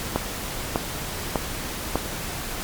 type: click train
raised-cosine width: 1 ms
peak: -6 dBFS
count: 4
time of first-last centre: 0.16-1.956 s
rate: 1.67 Hz
effects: pink hiss -31 dBFS RMS until 2.63 s + MP3 96 kbps